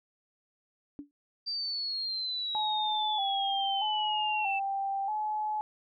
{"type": "tone with exponential decay", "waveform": "sine", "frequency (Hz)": 287.8, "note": "D4", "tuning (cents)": -35, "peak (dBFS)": -34, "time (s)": [0.99, 1.11], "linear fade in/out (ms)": 0, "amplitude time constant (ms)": 24}
{"type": "exponential sweep", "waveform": "sine", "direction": "down", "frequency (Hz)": [4699, 2637], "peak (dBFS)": -31, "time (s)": [1.46, 4.6], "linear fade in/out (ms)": 20}
{"type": "tone with vibrato", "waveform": "sine", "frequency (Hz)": 819, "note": "G#5", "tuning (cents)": -24, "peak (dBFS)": -29, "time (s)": [2.55, 5.61], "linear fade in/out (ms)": 0, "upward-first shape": "square", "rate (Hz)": 0.79, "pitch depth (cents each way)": 71}
{"effects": []}